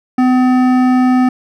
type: tone with hard clipping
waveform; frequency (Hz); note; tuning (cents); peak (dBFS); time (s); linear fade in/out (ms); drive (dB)
sine; 253.6; B3; +46; -10; 0.18-1.29; 5; 13
effects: none